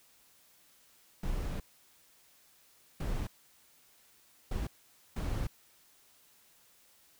brown noise bursts at uneven times, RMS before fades -34 dBFS, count 4, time 1.23-1.6 / 3-3.27 / 4.51-4.67 / 5.16-5.47 s, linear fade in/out 5 ms, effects white hiss -64 dBFS RMS until 7.19 s

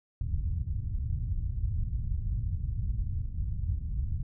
white low-pass noise, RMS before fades -31 dBFS, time 0.21-4.23 s, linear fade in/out 2 ms, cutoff 100 Hz, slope 24 dB/octave, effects none

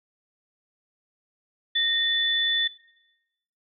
sine tone pair together, 1848 / 3489 Hz, A#6 / A7, -16 / -15 cents, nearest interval major seventh, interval 1101 cents, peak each -27 / -21 dBFS, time 1.75-2.68 s, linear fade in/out 10 ms, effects noise-tail reverb RT60 0.9 s tail -19 dB re dry

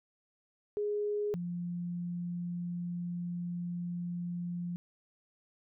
sine tone pair in turn, 415.3 / 174.61 Hz, G#4 / F3, 0 / 0 cents, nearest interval octave + minor third, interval 1500 cents, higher first, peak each -30 / -34 dBFS, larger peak first, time 0.77-1.34 / 1.34-4.76 s, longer second, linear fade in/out 0 ms, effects none

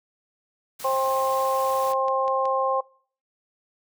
white noise, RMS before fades -39 dBFS, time 0.79-1.93 s, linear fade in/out 10 ms
harmonic tone, 265.2 Hz, C4, 23 cents sharp, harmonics 2 / 3 / 4, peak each -24 / -27 / -24 dBFS, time 0.84-2.81 s, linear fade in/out 10 ms
clicks, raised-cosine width 0.2 ms, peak -24 dBFS, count 4, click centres 1.934 / 2.083 / 2.28 / 2.455 s
effects noise-tail reverb RT60 0.5 s tail -24 dB re dry

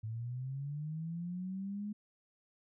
sine linear sweep, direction up, 107.7 to 210.8 Hz, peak -37 dBFS, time 0.03-1.93 s, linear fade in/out 10 ms, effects none

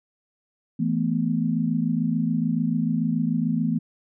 sine chord, E suspended fourth, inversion none, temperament equal, 164.81 / 220 / 246.9 Hz, E3 / A3 / B3, 0 / 0 / 0 cents, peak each -25 dBFS, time 0.79-3.79 s, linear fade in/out 10 ms, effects none

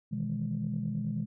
sine chord, E major seventh, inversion second, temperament equal, 123.47 / 155.56 / 164.81 / 207.7 Hz, B2 / D#3 / E3 / G#3, 0 / 0 / 0 / 0 cents, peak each -36 / -36 / -37 / -33 dBFS, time 0.11-1.26 s, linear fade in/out 20 ms, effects tanh soft clip ceiling -22 dBFS

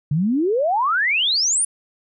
sine exponential sweep, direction up, 138.59 to 9956 Hz, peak -16 dBFS, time 0.11-1.65 s, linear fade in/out 5 ms, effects none

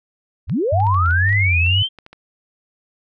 sine linear sweep, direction up, 44.25 to 3183 Hz, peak -16 dBFS, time 0.47-1.89 s, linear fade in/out 50 ms
clicks, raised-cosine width 0.3 ms, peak -24 dBFS, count 12, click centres 0.497 / 0.802 / 0.868 / 0.945 / 1.06 / 1.109 / 1.293 / 1.328 / 1.664 / 1.987 / 2.064 / 2.13 s
sine tone with vibrato, 92.5 Hz, F#2, in tune, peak -15 dBFS, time 0.72-1.83 s, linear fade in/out 10 ms, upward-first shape triangle, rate 2 Hz, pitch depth 190 cents each way
effects none

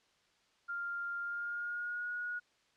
sine tone with pitch glide, 1396.9 to 1450.3 Hz, F6 to F#6, 0 to -35 cents, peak -36 dBFS, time 0.68-2.4 s, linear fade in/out 20 ms, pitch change +65 cents, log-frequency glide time 1.2-2.09 s, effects white hiss -71 dBFS RMS until 2.76 s + low-pass 5000 Hz 12 dB/octave

